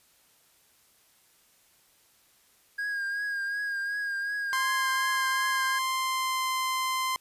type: tone with vibrato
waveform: triangle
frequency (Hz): 1630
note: G#6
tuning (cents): -33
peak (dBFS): -27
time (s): 2.78-5.79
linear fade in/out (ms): 10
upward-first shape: triangle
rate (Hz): 2.7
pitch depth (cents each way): 40
type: tone with pitch glide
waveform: sawtooth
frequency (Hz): 1046.5 to 1039.3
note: C6 to C6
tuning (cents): 0 to -12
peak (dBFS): -23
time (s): 4.53-7.16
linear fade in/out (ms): 0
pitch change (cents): -12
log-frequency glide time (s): 5.95-6.49
effects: white hiss -63 dBFS RMS until 7.2 s + resampled to 32000 Hz